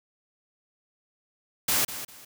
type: noise with echo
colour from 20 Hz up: white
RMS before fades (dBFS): -24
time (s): 1.68-1.85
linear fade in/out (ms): 5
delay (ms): 200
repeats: 2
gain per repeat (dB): -12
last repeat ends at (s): 2.25
effects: none